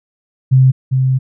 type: tone pair in turn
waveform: sine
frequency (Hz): 130.81 / 130.81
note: C3 / C3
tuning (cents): 0 / 0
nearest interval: unison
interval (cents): 0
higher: neither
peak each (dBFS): -5 / -10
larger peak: first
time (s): 0.51-0.72 / 0.91-1.19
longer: second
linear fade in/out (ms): 20
effects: none